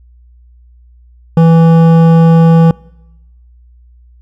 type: tone with hard clipping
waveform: sine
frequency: 164.81 Hz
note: E3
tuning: in tune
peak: -5 dBFS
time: 1.37-2.71 s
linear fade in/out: 2 ms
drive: 12 dB
effects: noise-tail reverb RT60 1.0 s tail -25 dB re dry + added 60 Hz sine -39 dBFS peak until 4.21 s